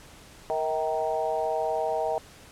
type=harmonic tone with a mistuned harmonic; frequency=155.56 Hz; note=D#3; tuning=in tune; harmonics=3 / 4 / 5 / 6; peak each=-31 / -28 / -30 / -35 dBFS; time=0.5-2.18 s; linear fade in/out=0 ms; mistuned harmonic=4; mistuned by=+44 cents; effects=pink hiss -50 dBFS RMS until 2.51 s + low-pass 11000 Hz 12 dB/octave